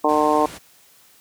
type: harmonic tone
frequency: 151.4 Hz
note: D#3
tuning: 47 cents flat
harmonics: 2 / 3 / 4 / 5 / 6 / 7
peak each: -22 / -22 / -22 / -22 / -22 / -22 dBFS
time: 0.04-0.46 s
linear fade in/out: 5 ms
type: low-pass noise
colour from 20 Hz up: pink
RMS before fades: -37 dBFS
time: 0.08-0.59 s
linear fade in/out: 20 ms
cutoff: 12000 Hz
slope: 48 dB/octave
effects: white hiss -53 dBFS RMS until 1.2 s + high-pass 80 Hz 12 dB/octave